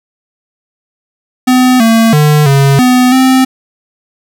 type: tone with pitch steps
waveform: square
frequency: 253.5 / 226.3 / 150 / 138.2 / 251.1 / 260.5 Hz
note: B3 / A3 / D3 / C#3 / B3 / C4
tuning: +45 / +49 / +37 / -5 / +29 / -7 cents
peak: -5 dBFS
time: 1.47-3.45 s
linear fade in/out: 10 ms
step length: 330 ms
effects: none